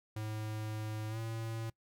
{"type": "tone with pitch glide", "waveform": "square", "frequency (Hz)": [108.1, 113.02], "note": ["A2", "A2"], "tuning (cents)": [-30, 47], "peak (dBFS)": -38, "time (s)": [0.16, 1.7], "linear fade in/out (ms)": 5, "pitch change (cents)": 77, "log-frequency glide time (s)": [1.09, 1.18], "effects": ["noise-tail reverb RT60 0.1 s tail -23 dB re dry"]}